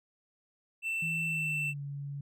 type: tone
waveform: triangle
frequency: 2674 Hz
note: E7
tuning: 24 cents sharp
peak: -29 dBFS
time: 0.82-1.74 s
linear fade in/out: 50 ms
type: tone with pitch glide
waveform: sine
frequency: 162.6 to 141.55 Hz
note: E3 to C#3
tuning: -23 to +37 cents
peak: -36 dBFS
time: 1.02-2.21 s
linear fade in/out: 5 ms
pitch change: -240 cents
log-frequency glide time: 1.26-1.81 s
effects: none